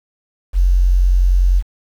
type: tone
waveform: sine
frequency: 45.15 Hz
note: F#1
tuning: 42 cents flat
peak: -9 dBFS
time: 0.53-1.63 s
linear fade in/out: 50 ms
effects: 7-bit